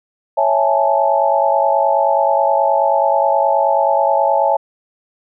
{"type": "chord", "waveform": "sine", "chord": "A major seventh", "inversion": "first", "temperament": "equal", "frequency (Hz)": [554.4, 659.3, 830.6, 880], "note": ["C#5", "E5", "G#5", "A5"], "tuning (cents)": [0, 0, 0, 0], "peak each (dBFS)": -17, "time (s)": [0.37, 4.57], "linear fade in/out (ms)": 10, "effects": []}